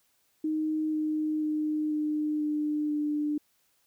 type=tone with pitch steps; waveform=sine; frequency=310.8 / 308.1 / 305.5 / 302.8 / 300.2 / 297.6 Hz; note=D#4 / D#4 / D#4 / D#4 / D4 / D4; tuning=-2 / -17 / -32 / -47 / +38 / +23 cents; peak=-26 dBFS; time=0.44-3.38 s; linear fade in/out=5 ms; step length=490 ms; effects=white hiss -70 dBFS RMS until 3.86 s